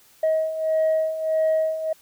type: beating tone pair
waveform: sine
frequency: 633 / 634.6 Hz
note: D#5 / D#5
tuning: +30 / +34 cents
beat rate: 1.6 Hz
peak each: -24 / -19 dBFS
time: 0.23-1.93 s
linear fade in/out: 5 ms
effects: tanh soft clip ceiling -15 dBFS + white hiss -55 dBFS RMS until 2.01 s